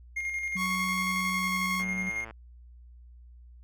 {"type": "tone with tremolo", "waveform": "triangle", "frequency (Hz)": 2130, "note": "C7", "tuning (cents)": 30, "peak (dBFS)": -27, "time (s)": [0.16, 2.25], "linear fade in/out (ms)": 10, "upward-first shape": "square", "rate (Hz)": 11, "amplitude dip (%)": 35}
{"type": "tone", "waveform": "sine", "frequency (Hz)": 186.2, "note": "F#3", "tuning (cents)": 11, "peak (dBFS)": -33, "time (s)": [0.55, 2.1], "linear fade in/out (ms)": 10}
{"type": "tone with pitch glide", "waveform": "sawtooth", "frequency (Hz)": [1108.7, 1101.7], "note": ["C#6", "C#6"], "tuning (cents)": [0, -11], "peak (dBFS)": -27, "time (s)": [0.56, 1.84], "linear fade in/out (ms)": 50, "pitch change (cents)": -11, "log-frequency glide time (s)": [1.29, 1.53]}
{"type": "click train", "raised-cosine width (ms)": 0.5, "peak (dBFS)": -29, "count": 58, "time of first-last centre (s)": [1.8, 2.309], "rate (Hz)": 112}
{"effects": ["added 60 Hz sine -48 dBFS peak until 3.63 s"]}